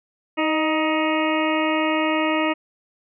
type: harmonic tone with a mistuned harmonic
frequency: 314.3 Hz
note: D#4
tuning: 18 cents sharp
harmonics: 1 / 2 / 3 / 4 / 6 / 7 / 8 / 9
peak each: -22 / -25 / -27 / -28 / -30 / -30 / -31 / -32 dBFS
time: 0.37-2.54 s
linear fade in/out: 20 ms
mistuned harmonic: 2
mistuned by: -30 cents
effects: none